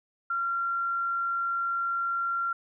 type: tone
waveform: sine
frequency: 1375 Hz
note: F6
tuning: 27 cents flat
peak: -26 dBFS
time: 0.3-2.53 s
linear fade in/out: 5 ms
effects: none